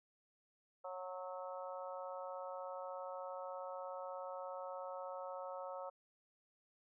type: harmonic tone with a mistuned harmonic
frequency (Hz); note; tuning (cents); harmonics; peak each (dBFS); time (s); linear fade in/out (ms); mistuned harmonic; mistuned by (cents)
183.3; F#3; -16; 3 / 4 / 5 / 6 / 7; -46 / -51 / -51 / -54 / -52; 0.84-5.9; 10; 7; +17
effects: none